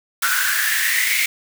white noise with high-pass filter sweep, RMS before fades -19 dBFS, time 0.22-1.26 s, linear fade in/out 5 ms, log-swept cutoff 1400 to 2200 Hz, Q 9.8, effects none

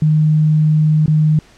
sine tone with dropouts, 154.2 Hz, D#3, 15 cents flat, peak -9 dBFS, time 0.02-1.39 s, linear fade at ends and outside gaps 2 ms, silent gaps 1.06-1.079 s, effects pink hiss -47 dBFS RMS until 1.57 s + low-pass 7000 Hz 12 dB/octave

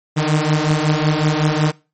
sawtooth beating tone pair, 150.5 / 155.9 Hz, D3 / D#3, +43 / +4 cents, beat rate 5.4 Hz, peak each -13 dBFS, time 0.16-1.72 s, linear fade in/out 20 ms, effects noise-tail reverb RT60 0.3 s tail -22 dB re dry + MP3 32 kbps

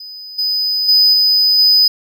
triangle tone with level steps, 4997 Hz, D#8, 7 cents sharp, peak -28 / -13 / -6 / -8 / -6 dBFS, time 0-1.88 s, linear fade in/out 5 ms, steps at 0.38 / 0.88 / 1.13 / 1.58 s, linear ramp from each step 10 ms, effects none

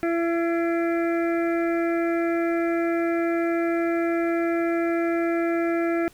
harmonic tone with a mistuned harmonic, 336.7 Hz, E4, 37 cents sharp, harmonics 1 / 2 / 4 / 5 / 6 / 7, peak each -22 / -28 / -34 / -36 / -38 / -39 dBFS, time 0.03-6.08 s, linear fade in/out 0 ms, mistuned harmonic 6, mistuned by +24 cents, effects pink hiss -54 dBFS RMS until 6.13 s

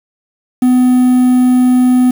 triangle tone with quantisation, 251.4 Hz, B3, 31 cents sharp, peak -4 dBFS, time 0.62-2.11 s, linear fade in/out 5 ms, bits 5, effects none

